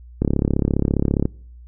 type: click train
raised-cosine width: 3 ms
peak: -5 dBFS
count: 37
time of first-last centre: 0.22-1.254 s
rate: 34.8 Hz
effects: noise-tail reverb RT60 0.6 s tail -26 dB re dry + added 60 Hz sine -39 dBFS peak until 1.67 s